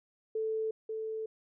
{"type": "tone pair in turn", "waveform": "sine", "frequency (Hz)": [440, 440], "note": ["A4", "A4"], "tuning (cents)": [0, 0], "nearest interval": "unison", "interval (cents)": 0, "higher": "neither", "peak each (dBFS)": [-30, -34], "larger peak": "first", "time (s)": [[0.35, 0.71], [0.89, 1.26]], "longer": "second", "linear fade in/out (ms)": 5, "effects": []}